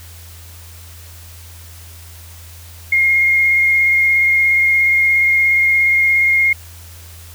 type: tone with vibrato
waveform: sine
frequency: 2137 Hz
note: C7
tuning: 36 cents sharp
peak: -10 dBFS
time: 2.92-6.53 s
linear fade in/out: 5 ms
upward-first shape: sine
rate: 17 Hz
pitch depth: 13 cents each way
effects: added 84 Hz sine -36 dBFS peak until 7.34 s + white hiss -41 dBFS RMS until 7.34 s